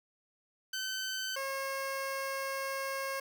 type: tone pair in turn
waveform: 15% pulse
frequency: 1531 / 541.3 Hz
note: G6 / C#5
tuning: -41 / -41 cents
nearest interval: octave + tritone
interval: 1800 cents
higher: first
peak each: -28 dBFS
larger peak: neither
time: 0.73-1.36 / 1.36-3.2 s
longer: second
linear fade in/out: 5 ms
effects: none